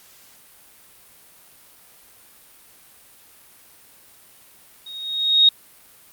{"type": "tone with level ramp", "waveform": "sine", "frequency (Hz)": 3744, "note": "A#7", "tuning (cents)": 7, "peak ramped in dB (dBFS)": [-35, -8], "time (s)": [4.86, 5.49], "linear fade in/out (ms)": 5, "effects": ["white hiss -50 dBFS RMS until 6.12 s", "Opus 48 kbps"]}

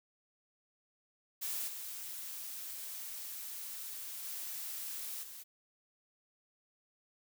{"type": "noise with level steps", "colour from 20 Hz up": "blue", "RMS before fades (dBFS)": [-38, -44, -42, -49], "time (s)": [1.41, 5.44], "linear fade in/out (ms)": 20, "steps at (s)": [1.67, 4.23, 5.22], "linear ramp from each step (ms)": 20, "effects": []}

